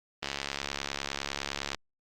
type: click train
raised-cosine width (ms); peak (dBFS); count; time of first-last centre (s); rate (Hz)
0.2; -14; 107; 0.23-1.746; 69.9
effects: Opus 24 kbps